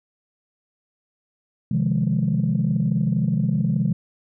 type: chord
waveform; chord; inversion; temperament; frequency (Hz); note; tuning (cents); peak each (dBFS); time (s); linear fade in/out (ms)
sine; F minor seventh; second; equal; 130.81 / 155.56 / 174.61 / 207.7; C3 / Eb3 / F3 / Ab3; 0 / 0 / 0 / 0; -23; 1.71-3.93; 5
effects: tanh soft clip ceiling -11 dBFS